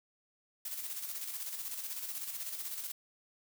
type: noise with tremolo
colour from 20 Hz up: blue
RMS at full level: -39 dBFS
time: 0.65-2.92 s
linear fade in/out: 5 ms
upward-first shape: square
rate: 16 Hz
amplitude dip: 45%
effects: none